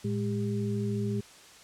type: tone cluster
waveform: sine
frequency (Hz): 112.9 / 206.4 / 398.8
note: A2 / G#3 / G4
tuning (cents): +45 / -10 / +30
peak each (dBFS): -31 / -31 / -35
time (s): 0.04-1.21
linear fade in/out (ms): 10
effects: white hiss -52 dBFS RMS until 1.63 s + low-pass 8000 Hz 12 dB/octave